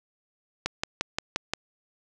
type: click train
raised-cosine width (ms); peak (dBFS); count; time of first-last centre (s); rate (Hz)
0.2; -9; 6; 0.66-1.536; 5.71
effects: none